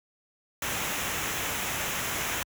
pink noise with comb filter, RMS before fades -31 dBFS, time 0.62-2.43 s, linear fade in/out 2 ms, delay 0.22 ms, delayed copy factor -0.55, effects high-pass 60 Hz 12 dB/octave

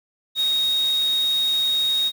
sine tone in noise, 3748 Hz, A#7, 9 cents sharp, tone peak -18 dBFS, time 0.35-2.12 s, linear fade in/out 50 ms, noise white, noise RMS -36 dBFS, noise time 0.35-2.12 s, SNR +15 dB, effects none

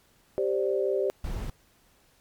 sine chord, G suspended fourth, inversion none, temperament just, 392 / 522.7 / 588 Hz, G4 / C5 / D5, 0 / -2 / +2 cents, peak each -26 / -29 / -30 dBFS, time 0.38-1.1 s, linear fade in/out 0 ms
brown noise, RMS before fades -32 dBFS, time 1.24-1.5 s, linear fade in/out 2 ms
effects pink hiss -63 dBFS RMS until 2.2 s + MP3 96 kbps

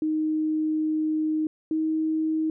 sine tone pair in turn, 311.1 / 315.6 Hz, D#4 / D#4, 0 / +25 cents, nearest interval unison, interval 25 cents, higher second, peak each -22 dBFS, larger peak neither, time 0.02-1.47 / 1.71-2.5 s, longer first, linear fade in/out 2 ms, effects none

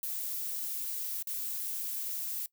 violet noise with dropouts, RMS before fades -36 dBFS, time 0.03-2.46 s, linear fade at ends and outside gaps 1 ms, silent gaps 1.226-1.271 s, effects noise-tail reverb RT60 0.1 s tail -21 dB re dry

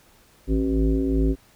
sine tone with frequency modulation, 163.3 Hz, E3, 16 cents flat, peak -18 dBFS, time 0.47-1.36 s, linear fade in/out 50 ms, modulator 108 Hz, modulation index 2, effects pink hiss -56 dBFS RMS until 1.55 s

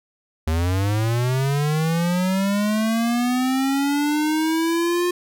square linear sweep, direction up, 77.3 to 356.8 Hz, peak -19 dBFS, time 0.47-5.11 s, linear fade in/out 5 ms, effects none

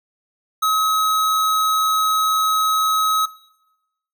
square tone, 1277 Hz, D#6, 45 cents sharp, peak -16 dBFS, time 0.62-3.26 s, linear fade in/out 10 ms, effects noise-tail reverb RT60 0.9 s tail -20 dB re dry

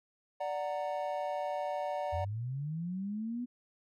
triangle chord, D augmented, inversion none, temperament equal with one note detuned, 587.3 / 740 / 926.4 Hz, D5 / F#5 / A#5, 0 / 0 / -11 cents, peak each -34 / -35 / -39 dBFS, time 0.4-2.25 s, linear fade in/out 10 ms
sine linear sweep, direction up, 80.7 to 249.4 Hz, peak -34 dBFS, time 2.12-3.46 s, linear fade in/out 20 ms
effects none

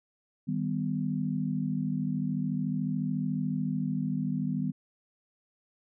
sine chord, Eb augmented, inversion none, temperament equal with one note detuned, 155.56 / 196 / 249.7 Hz, Eb3 / G3 / B3, 0 / 0 / +19 cents, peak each -32 dBFS, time 0.47-4.72 s, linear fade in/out 20 ms, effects none

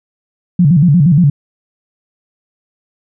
sine tone with vibrato, 158.9 Hz, D#3, 37 cents sharp, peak -5 dBFS, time 0.59-1.3 s, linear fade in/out 5 ms, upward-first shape square, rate 8.5 Hz, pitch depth 190 cents each way, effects none

